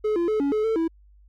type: tone with pitch steps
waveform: triangle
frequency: 427.4 / 342.8 / 430.9 / 281.7 / 428.9 / 445.6 / 327.9 Hz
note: G#4 / F4 / A4 / C#4 / A4 / A4 / E4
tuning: +50 / -32 / -36 / +28 / -44 / +22 / -9 cents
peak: -18 dBFS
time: 0.04-0.88 s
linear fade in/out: 10 ms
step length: 120 ms
effects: added 50 Hz sine -50 dBFS peak until 1.28 s + MP3 96 kbps